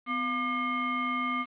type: tone with frequency modulation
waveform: sine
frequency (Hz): 1200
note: D6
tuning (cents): +37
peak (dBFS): -27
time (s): 0.06-1.46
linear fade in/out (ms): 50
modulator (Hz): 948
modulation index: 1.1
effects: resampled to 8000 Hz + 9-bit